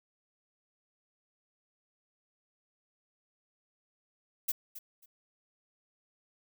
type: noise with echo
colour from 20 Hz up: violet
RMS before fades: -30 dBFS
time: 4.48-4.52 s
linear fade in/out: 10 ms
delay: 270 ms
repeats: 2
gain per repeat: -14 dB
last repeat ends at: 5.06 s
effects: none